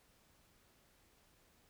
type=silence; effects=pink hiss -70 dBFS RMS until 1.69 s